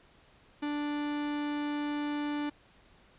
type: tone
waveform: 45% pulse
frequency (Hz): 293.7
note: D4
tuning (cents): 0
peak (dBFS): -31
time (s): 0.62-2.5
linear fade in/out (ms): 10
effects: pink hiss -61 dBFS RMS until 3.18 s + resampled to 8000 Hz